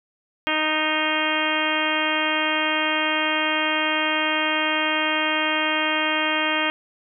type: harmonic tone with a mistuned harmonic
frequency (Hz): 310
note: D#4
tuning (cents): -6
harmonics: 1 / 2 / 3 / 4 / 5 / 6 / 7 / 8 / 9 / 10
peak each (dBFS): -29 / -29 / -29 / -29 / -29 / -29 / -29 / -29 / -29 / -29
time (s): 0.47-6.7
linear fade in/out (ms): 0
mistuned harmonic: 10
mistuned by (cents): +51
effects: none